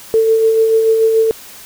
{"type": "tone with tremolo", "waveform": "sine", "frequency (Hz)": 446.1, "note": "A4", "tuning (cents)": 24, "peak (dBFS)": -7, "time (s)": [0.14, 1.31], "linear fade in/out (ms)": 0, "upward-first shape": "sine", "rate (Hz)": 6.9, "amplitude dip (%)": 35, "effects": ["white hiss -36 dBFS RMS until 1.65 s"]}